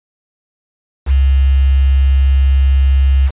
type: tone with quantisation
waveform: sine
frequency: 67.6 Hz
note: C#2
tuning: 43 cents flat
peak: -7 dBFS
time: 1.06-3.31 s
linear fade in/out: 50 ms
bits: 5
effects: resampled to 8000 Hz